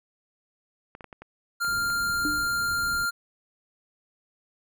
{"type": "clicks", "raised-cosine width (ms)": 0.5, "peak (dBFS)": -27, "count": 7, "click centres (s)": [0.951, 1.008, 1.043, 1.128, 1.22, 1.648, 1.902]}
{"type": "tone", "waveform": "square", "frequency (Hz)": 1396.9, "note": "F6", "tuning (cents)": 0, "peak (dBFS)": -25, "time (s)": [1.6, 3.11], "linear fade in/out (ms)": 20}
{"type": "low-pass noise", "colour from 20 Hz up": "pink", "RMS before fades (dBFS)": -42, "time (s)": [1.67, 3.06], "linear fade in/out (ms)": 10, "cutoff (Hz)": 290, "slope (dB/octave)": 12}
{"type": "tone with exponential decay", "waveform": "sine", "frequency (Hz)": 298.8, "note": "D4", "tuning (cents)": 30, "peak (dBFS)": -25, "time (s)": [2.25, 2.58], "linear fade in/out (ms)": 0, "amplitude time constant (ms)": 70}
{"effects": []}